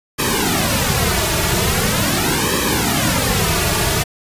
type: noise with flanger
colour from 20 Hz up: pink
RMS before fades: -17 dBFS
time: 0.18-4.04 s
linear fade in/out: 20 ms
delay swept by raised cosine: 1.4 to 3.9 ms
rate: 0.42 Hz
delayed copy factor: -0.95
effects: resampled to 32000 Hz